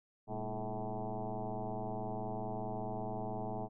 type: tone with frequency modulation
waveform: sine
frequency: 317.7 Hz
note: D#4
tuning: 36 cents sharp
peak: -36 dBFS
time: 0.27-3.69 s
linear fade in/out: 50 ms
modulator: 110 Hz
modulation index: 4.9
effects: none